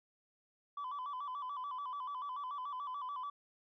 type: tone with vibrato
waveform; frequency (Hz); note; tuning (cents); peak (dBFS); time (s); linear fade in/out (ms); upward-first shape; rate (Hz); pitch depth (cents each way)
sine; 1079; C#6; -47; -37; 0.77-3.3; 5; square; 6.9; 110
effects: tanh soft clip ceiling -37 dBFS